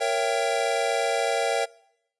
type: chord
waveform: square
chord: A# diminished seventh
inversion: none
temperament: equal with one note detuned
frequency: 466.2 / 554.4 / 670.8 / 784 Hz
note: A#4 / C#5 / E5 / G5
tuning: 0 / 0 / +30 / 0 cents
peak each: -29 dBFS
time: 0-1.66 s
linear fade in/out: 20 ms
effects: noise-tail reverb RT60 0.8 s tail -23 dB re dry + resampled to 24000 Hz